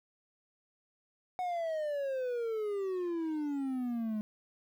triangle exponential sweep, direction down, 740 to 210 Hz, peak -30 dBFS, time 1.39-4.21 s, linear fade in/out 0 ms, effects 11-bit

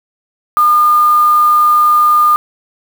sine tone with quantisation, 1212 Hz, D#6, 46 cents flat, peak -6 dBFS, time 0.57-2.36 s, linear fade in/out 0 ms, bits 4, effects none

